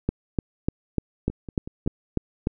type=two click trains; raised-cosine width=3 ms; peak=-9 / -22 dBFS; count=9 / 4; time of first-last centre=0.09-2.471 / 1.3-1.863 s; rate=3.36 / 5.33 Hz; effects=none